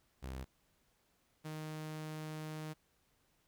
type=tone pair in turn; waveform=sawtooth; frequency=65.41 / 155.29 Hz; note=C2 / D#3; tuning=0 / -3 cents; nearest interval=octave + minor third; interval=1497 cents; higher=second; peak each=-38 / -38 dBFS; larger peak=neither; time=0.22-0.45 / 1.44-2.74 s; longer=second; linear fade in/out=20 ms; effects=pink hiss -75 dBFS RMS until 3.47 s